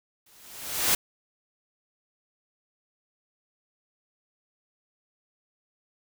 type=noise with exponential growth; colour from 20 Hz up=white; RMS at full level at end=-20 dBFS; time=0.26-0.95 s; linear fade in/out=5 ms; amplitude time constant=150 ms; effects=none